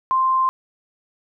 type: tone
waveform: sine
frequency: 1046.5 Hz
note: C6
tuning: in tune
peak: -15 dBFS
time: 0.11-0.49 s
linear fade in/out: 0 ms
effects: none